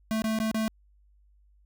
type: tone with dropouts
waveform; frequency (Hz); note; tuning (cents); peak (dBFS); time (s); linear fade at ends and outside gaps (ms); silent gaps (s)
square; 220; A3; 0; -26; 0.11-0.68; 0; 0.22-0.242 / 0.388-0.401 / 0.514-0.545
effects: added 50 Hz sine -58 dBFS peak until 1.65 s